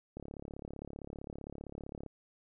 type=click train; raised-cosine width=2 ms; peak=-30 dBFS; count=68; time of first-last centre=0.17-2.063 s; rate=35.4 Hz; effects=none